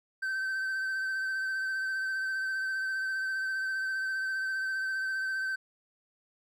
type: tone with vibrato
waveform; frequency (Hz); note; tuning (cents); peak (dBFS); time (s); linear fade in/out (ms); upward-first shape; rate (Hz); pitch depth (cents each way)
triangle; 1546; G6; -24; -28; 0.22-5.56; 10; sine; 15; 19
effects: none